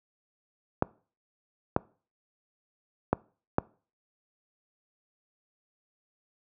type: clicks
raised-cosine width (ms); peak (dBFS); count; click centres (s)
1; -8; 4; 0.824 / 1.764 / 3.13 / 3.584
effects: noise-tail reverb RT60 0.4 s tail -23 dB re dry + high-pass 80 Hz 12 dB/octave

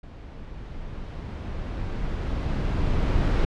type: noise with level ramp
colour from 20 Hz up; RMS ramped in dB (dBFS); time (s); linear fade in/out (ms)
brown; -41 to -20; 0.03-3.45; 5
effects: low-pass 4000 Hz 12 dB/octave

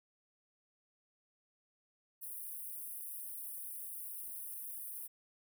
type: high-pass noise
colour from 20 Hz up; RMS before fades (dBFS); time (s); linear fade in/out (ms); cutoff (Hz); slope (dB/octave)
white; -45; 2.21-5.08; 20; 9100; 96
effects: none

